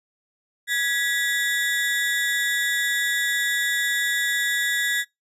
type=ring-modulated tone; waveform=35% pulse; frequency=1809 Hz; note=A6; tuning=48 cents sharp; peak=-16 dBFS; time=0.67-5.05 s; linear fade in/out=50 ms; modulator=142 Hz; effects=noise-tail reverb RT60 0.2 s tail -26 dB re dry + resampled to 32000 Hz